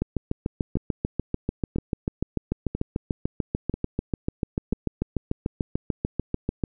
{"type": "two click trains", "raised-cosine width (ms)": 3, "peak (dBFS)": [-11, -15], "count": [46, 5], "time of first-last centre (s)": [[0.02, 6.638], [0.77, 4.73]], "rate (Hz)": [6.8, 1.01], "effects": []}